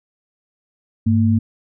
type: tone pair together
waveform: sine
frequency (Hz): 100.94 / 226.6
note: G#2 / A#3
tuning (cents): -49 / -49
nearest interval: octave + major second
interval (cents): 1400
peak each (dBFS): -15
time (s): 1.06-1.39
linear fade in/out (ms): 10
effects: none